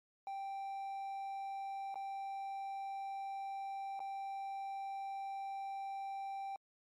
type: tone with dropouts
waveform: triangle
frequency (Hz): 784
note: G5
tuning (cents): 0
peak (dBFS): -38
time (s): 0.27-6.56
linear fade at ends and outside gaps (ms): 1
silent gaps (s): 1.943-1.956 / 3.993-4.002
effects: MP3 64 kbps